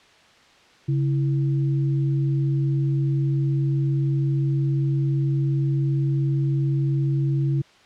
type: tone pair together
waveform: sine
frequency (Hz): 138.59 / 328.8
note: C#3 / E4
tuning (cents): 0 / -4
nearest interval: octave + minor third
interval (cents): 1496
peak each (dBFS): -19 / -30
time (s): 0.88-7.62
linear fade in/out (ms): 10
effects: white hiss -53 dBFS RMS until 7.85 s + low-pass 4000 Hz 12 dB/octave